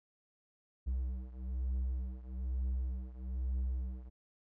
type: beating tone pair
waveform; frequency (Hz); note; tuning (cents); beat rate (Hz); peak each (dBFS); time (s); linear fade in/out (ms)
triangle; 63.2 / 64.3; B1 / C2; +41 / -30; 1.1; -34 / -37; 0.86-4.1; 20
effects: none